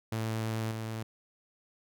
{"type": "tone with level steps", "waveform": "sawtooth", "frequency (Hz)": 111.3, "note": "A2", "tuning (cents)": 20, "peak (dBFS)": [-27, -31], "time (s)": [0.12, 1.03], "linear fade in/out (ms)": 5, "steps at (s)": 0.71, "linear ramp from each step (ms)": 5, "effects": []}